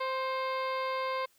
harmonic tone with a mistuned harmonic, 523.3 Hz, C5, in tune, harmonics 1 / 2 / 3 / 4 / 5 / 6 / 7 / 8 / 9, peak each -34 / -33 / -44 / -41 / -48 / -52 / -49 / -52 / -50 dBFS, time 0-1.26 s, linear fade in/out 10 ms, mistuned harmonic 4, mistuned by +32 cents, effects white hiss -67 dBFS RMS until 1.38 s

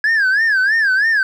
sine tone with vibrato, 1661.2 Hz, G#6, in tune, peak -9 dBFS, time 0.04-1.23 s, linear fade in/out 2 ms, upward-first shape sine, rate 3.1 Hz, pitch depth 170 cents each way, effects tanh soft clip ceiling -11 dBFS + 8-bit

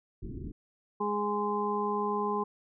pink low-pass noise, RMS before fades -39 dBFS, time 0.22-0.52 s, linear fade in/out 10 ms, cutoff 400 Hz, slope 96 dB/octave
harmonic tone, 207.1 Hz, G#3, 5 cents flat, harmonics 1 / 2 / 4 / 5, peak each -35 / -32 / -35 / -32 dBFS, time 1-2.44 s, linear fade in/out 10 ms
effects none

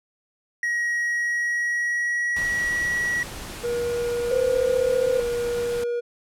triangle tone with pitch glide, 1899 to 1925.5 Hz, A#6 to B6, +32 to -44 cents, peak -20 dBFS, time 0.63-3.23 s, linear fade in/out 2 ms, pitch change +24 cents, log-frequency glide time 0.99-2.85 s
pink noise, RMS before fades -36 dBFS, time 2.36-5.84 s, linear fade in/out 5 ms
triangle tone, 477.9 Hz, A#4, 43 cents sharp, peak -21 dBFS, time 3.63-6.01 s, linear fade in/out 20 ms
sine tone with vibrato, 513 Hz, C5, 34 cents flat, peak -20 dBFS, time 4.31-5.2 s, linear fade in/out 5 ms, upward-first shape triangle, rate 17 Hz, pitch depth 15 cents each way
effects low-pass 12000 Hz 12 dB/octave

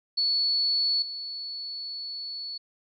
sine tone with level steps, 4422 Hz, C#8, 5 cents flat, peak -22 / -33 dBFS, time 0.17-2.58 s, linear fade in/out 10 ms, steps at 1.02 s, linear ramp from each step 2 ms, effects none

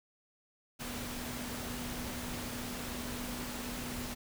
sine tone in noise, 244.2 Hz, B3, 19 cents flat, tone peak -43 dBFS, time 0.79-4.15 s, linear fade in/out 20 ms, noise pink, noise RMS -41 dBFS, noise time 0.79-4.15 s, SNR -5 dB, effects none

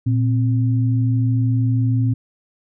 sine tone pair together, 116.54 / 262.7 Hz, A#2 / C4, 0 / +7 cents, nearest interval octave + major second, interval 1407 cents, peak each -15 / -23 dBFS, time 0.06-2.14 s, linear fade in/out 10 ms, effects none

